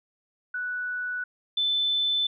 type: tone pair in turn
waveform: sine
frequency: 1480 / 3520 Hz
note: F#6 / A7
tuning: 0 / 0 cents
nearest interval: octave + minor third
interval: 1500 cents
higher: second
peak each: -28 / -22 dBFS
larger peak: second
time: 0.54-1.24 / 1.57-2.27 s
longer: neither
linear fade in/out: 5 ms
effects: none